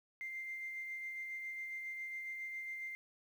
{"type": "tone with tremolo", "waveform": "sine", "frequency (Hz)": 2093, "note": "C7", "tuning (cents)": 0, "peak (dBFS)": -39, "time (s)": [0.21, 2.95], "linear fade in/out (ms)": 0, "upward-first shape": "sine", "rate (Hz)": 7.3, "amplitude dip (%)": 30, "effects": ["tanh soft clip ceiling -35 dBFS", "11-bit"]}